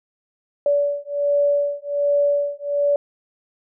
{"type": "beating tone pair", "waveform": "sine", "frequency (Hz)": [574, 575.3], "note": ["D5", "D5"], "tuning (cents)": [-40, -36], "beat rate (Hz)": 1.3, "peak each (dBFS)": -20, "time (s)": [0.66, 2.96], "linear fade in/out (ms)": 2, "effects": []}